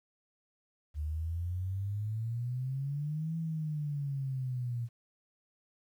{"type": "exponential two-way sweep", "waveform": "sine", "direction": "up then down", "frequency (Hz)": [73.42, 164.81, 116.5], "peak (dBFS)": -32, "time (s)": [0.94, 4.89], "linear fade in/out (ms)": 50, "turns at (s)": 3.37, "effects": ["11-bit"]}